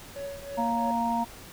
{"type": "tone with tremolo", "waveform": "triangle", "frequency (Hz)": 560, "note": "C#5", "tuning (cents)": 18, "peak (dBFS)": -30, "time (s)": [0.16, 0.91], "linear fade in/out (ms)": 2, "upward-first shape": "triangle", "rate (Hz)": 3, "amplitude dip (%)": 80}
{"type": "harmonic tone", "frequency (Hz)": 233.1, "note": "A#3", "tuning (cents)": 0, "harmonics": [1, 3, 4], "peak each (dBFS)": [-29, -31, -27], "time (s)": [0.57, 1.25], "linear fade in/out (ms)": 20}
{"effects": ["pink hiss -46 dBFS RMS until 1.52 s"]}